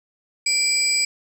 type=tone cluster; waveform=sine; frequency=2338 / 4918 / 7820 Hz; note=D7 / D#8 / B8; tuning=-8 / -21 / -18 cents; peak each=-21 dBFS; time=0.46-1.05 s; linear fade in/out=5 ms; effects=tanh soft clip ceiling -11 dBFS + 9-bit